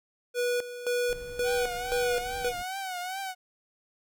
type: tone with tremolo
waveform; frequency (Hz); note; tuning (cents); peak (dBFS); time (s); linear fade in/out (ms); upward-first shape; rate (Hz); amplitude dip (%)
square; 487.8; B4; -21; -26; 0.34-2.53; 50; square; 1.9; 75
type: noise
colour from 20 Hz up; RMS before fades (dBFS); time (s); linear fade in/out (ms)
brown; -45; 1.09-2.63; 10
type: tone with vibrato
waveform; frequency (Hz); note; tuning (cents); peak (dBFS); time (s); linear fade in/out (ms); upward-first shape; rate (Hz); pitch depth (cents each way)
sawtooth; 746; F#5; +14; -29; 1.43-3.35; 50; triangle; 2.4; 100
effects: none